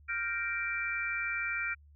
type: chord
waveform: sine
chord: G minor seventh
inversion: third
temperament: equal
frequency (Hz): 1396.9 / 1568 / 1864.7 / 2349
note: F6 / G6 / Bb6 / D7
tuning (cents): 0 / 0 / 0 / 0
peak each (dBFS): -36 / -40 / -40 / -34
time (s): 0.08-1.75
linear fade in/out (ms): 20
effects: added 73 Hz sine -55 dBFS peak until 1.95 s